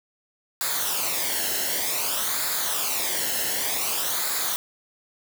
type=noise with flanger; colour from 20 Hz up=white; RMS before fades=-26 dBFS; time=0.61-4.56 s; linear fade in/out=0 ms; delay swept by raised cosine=0.34 to 0.85 ms; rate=0.54 Hz; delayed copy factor=-0.65; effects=none